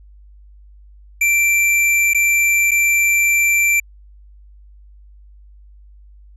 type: tone with dropouts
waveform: square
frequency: 2349 Hz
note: D7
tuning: in tune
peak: -13 dBFS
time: 1.21-3.8 s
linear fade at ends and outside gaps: 5 ms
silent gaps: 2.135-2.146 / 2.71-2.715 s
effects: added 50 Hz sine -41 dBFS peak until 6.36 s + resampled to 32000 Hz